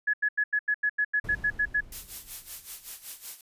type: tone bursts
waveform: sine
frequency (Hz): 1693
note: G#6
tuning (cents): +33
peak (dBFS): -22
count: 12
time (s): 0.07-1.808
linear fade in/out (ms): 10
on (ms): 66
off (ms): 86
type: noise with exponential decay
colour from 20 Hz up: brown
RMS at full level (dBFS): -36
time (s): 1.24-3.27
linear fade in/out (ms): 5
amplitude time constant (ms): 440
type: noise with tremolo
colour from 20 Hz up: blue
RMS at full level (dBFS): -37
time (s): 1.92-3.41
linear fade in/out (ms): 2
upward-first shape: sine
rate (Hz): 5.3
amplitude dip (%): 80
effects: resampled to 32000 Hz